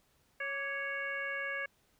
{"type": "harmonic tone with a mistuned harmonic", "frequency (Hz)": 554.4, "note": "C#5", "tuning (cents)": 0, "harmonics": [1, 2, 3, 4, 5], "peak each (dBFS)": [-43, -46, -37, -40, -48], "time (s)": [0.4, 1.66], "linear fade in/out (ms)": 5, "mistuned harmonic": 2, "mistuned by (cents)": 79, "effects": ["pink hiss -71 dBFS RMS until 1.99 s"]}